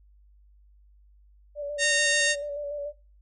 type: tone with vibrato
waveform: sine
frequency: 580 Hz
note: D5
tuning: 22 cents flat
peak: -30 dBFS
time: 1.55-2.93 s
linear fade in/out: 50 ms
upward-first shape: square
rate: 6.9 Hz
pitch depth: 25 cents each way
type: harmonic tone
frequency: 922 Hz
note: A#5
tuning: 19 cents flat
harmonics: 2 / 3 / 4 / 5 / 6 / 7 / 8 / 9 / 10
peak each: -24 / -30 / -30 / -33 / -35 / -31 / -33 / -39 / -36 dBFS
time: 1.78-2.36 s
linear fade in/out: 50 ms
effects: noise-tail reverb RT60 0.4 s tail -23 dB re dry + added 50 Hz sine -54 dBFS peak until 3.21 s